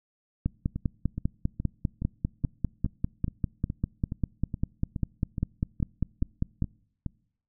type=two click trains; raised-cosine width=5 ms; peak=-13 / -19 dBFS; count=32 / 16; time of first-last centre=0.46-6.623 / 0.76-7.063 s; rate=5.03 / 2.38 Hz; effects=noise-tail reverb RT60 0.7 s tail -26 dB re dry